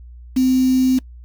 sine tone with quantisation, 258.2 Hz, C4, 23 cents flat, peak -12 dBFS, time 0.36-0.99 s, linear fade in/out 10 ms, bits 5, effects noise-tail reverb RT60 0.1 s tail -22 dB re dry + added 60 Hz sine -36 dBFS peak until 1.24 s

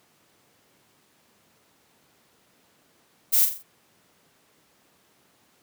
violet noise with echo, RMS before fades -19 dBFS, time 3.32-3.46 s, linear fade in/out 20 ms, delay 43 ms, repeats 4, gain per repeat -7 dB, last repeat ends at 3.632 s, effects pink hiss -62 dBFS RMS until 5.62 s + high-pass 150 Hz 12 dB/octave

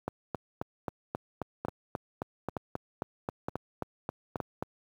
two click trains, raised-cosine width 1 ms, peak -18 / -18 dBFS, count 4 / 18, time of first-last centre 1.65-4.402 / 0.08-4.625 s, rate 1.09 / 3.74 Hz, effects high-pass 80 Hz 12 dB/octave + 9-bit

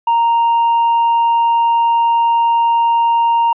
triangle tone with hard clipping, 930 Hz, A#5, 4 cents flat, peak -9 dBFS, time 0.07-3.53 s, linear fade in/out 5 ms, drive 1 dB, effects resampled to 8000 Hz

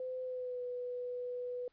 sine tone with pitch glide, 511 to 493.6 Hz, C5 to B4, -41 to -1 cents, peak -37 dBFS, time 0-1.68 s, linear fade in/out 2 ms, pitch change -60 cents, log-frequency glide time 0.23-0.62 s, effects pink hiss -75 dBFS RMS until 1.72 s + resampled to 11025 Hz

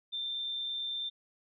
sine tone with amplitude modulation, 3577 Hz, A7, 28 cents sharp, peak -32 dBFS, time 0.12-1.1 s, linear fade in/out 20 ms, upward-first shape sine, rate 129 Hz, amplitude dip 30%, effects none

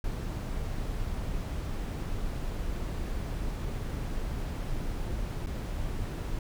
brown noise with dropouts, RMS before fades -33 dBFS, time 0.04-6.39 s, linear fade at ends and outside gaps 2 ms, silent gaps 5.462-5.469 s, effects none

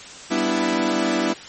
sawtooth chord, E minor seventh, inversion first, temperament equal, 196 / 246.9 / 293.7 / 329.6 Hz, G3 / B3 / D4 / E4, 0 / 0 / 0 / 0 cents, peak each -24 / -21 / -22 / -18 dBFS, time 0.3-1.34 s, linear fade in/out 20 ms, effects white hiss -39 dBFS RMS until 1.48 s + MP3 32 kbps

